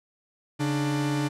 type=tone pair together; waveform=45% pulse; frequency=140.8 / 297.9 Hz; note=C#3 / D4; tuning=+27 / +25 cents; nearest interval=octave + minor second; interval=1298 cents; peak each=-27 dBFS; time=0.59-1.29 s; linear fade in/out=20 ms; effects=low-pass 10000 Hz 12 dB/octave